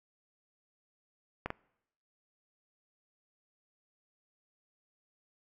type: clicks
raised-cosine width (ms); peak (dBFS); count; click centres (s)
0.5; -19; 2; 1.46 / 1.504
effects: noise-tail reverb RT60 0.8 s tail -24 dB re dry